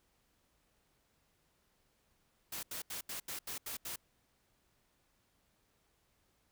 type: noise bursts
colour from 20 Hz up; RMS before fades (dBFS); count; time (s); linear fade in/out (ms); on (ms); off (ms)
white; -42; 8; 2.52-3.96; 5; 110; 80
effects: pink hiss -75 dBFS RMS until 6.51 s